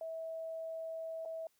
sine tone with dropouts, 650 Hz, E5, 24 cents flat, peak -39 dBFS, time 0.01-1.47 s, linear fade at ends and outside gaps 2 ms, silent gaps 1.251-1.257 s, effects white hiss -75 dBFS RMS until 1.59 s

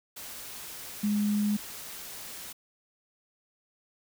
sine tone in noise, 207.7 Hz, G#3, in tune, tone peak -24 dBFS, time 1.03-1.57 s, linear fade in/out 10 ms, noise white, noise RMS -42 dBFS, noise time 0.16-2.53 s, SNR +15 dB, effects none

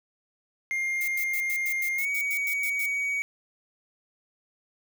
triangle tone with pitch glide, 2117 to 2256 Hz, C7 to C#7, +20 to +30 cents, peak -24 dBFS, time 0.71-3.22 s, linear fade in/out 0 ms, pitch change +110 cents, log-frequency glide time 1.96-2.08 s
violet noise bursts, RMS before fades -35 dBFS, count 12, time 1.01-2.86 s, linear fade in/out 2 ms, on 68 ms, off 94 ms
effects none

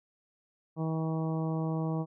harmonic tone, 160.2 Hz, E3, 49 cents flat, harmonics 1 / 2 / 3 / 4 / 5 / 6 / 7, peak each -30 / -36 / -40 / -42 / -44 / -46 / -47 dBFS, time 0.76-2.06 s, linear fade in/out 50 ms, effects none

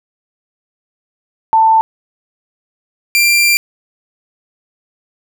sine / sawtooth tone pair in turn, 889 / 2373 Hz, A5 / D7, +18 / +17 cents, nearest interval octave + perfect fourth, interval 1699 cents, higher second, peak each -6 / -5 dBFS, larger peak second, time 1.53-1.81 / 3.15-3.57 s, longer second, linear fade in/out 0 ms, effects none

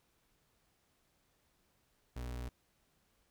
35% pulse tone, 61 Hz, B1, 21 cents flat, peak -38 dBFS, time 2.16-2.49 s, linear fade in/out 5 ms, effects pink hiss -75 dBFS RMS until 3.3 s

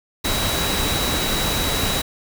sine tone in noise, 3890 Hz, B7, 27 cents flat, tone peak -26 dBFS, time 0.24-2.02 s, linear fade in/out 10 ms, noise pink, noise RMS -22 dBFS, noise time 0.24-2.02 s, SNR -7 dB, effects none

